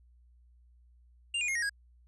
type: tone with pitch steps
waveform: square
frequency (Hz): 2794 / 2446 / 2142 / 1875.6 / 1642.2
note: F7 / D#7 / C7 / A#6 / G#6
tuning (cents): 0 / -30 / +40 / +10 / -20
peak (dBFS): -30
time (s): 1.34-1.695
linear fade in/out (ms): 5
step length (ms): 71
effects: added 60 Hz sine -58 dBFS peak until 2.07 s + resampled to 24000 Hz